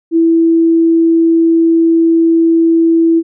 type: tone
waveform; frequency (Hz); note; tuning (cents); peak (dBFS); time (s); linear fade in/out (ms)
sine; 330; E4; +2; -6; 0.11-3.23; 50
effects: none